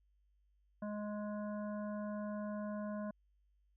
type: harmonic tone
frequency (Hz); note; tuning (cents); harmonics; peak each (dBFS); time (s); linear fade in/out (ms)
208.8; G#3; +10; 1 / 3 / 5 / 7 / 8; -40 / -44 / -51 / -56 / -63; 0.82-3.11; 5
effects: added 50 Hz sine -70 dBFS peak until 3.76 s